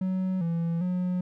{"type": "tone with pitch steps", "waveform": "triangle", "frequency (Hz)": [186.8, 167.6, 180.9], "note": ["F#3", "E3", "F#3"], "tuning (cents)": [17, 29, -39], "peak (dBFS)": -23, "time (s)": [0.01, 1.21], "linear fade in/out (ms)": 5, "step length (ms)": 400, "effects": []}